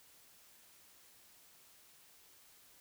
silence, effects white hiss -63 dBFS RMS until 2.8 s

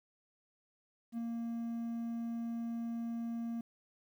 triangle tone with ADSR envelope, 232 Hz, A#3, 8 cents flat, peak -32 dBFS, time 1.12-3.61 s, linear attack 59 ms, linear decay 6 ms, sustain -2 dB, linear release 4 ms, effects 11-bit

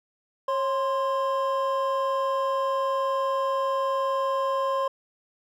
triangle tone pair together, 544.5 / 1046.5 Hz, C#5 / C6, -31 / 0 cents, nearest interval major seventh, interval 1131 cents, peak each -24 dBFS, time 0.48-4.88 s, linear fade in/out 5 ms, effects none

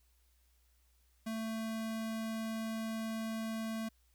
square tone, 222.7 Hz, A3, 21 cents sharp, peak -37 dBFS, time 1.26-3.89 s, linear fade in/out 10 ms, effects added 60 Hz sine -68 dBFS peak until 4.14 s + white hiss -75 dBFS RMS until 4.14 s

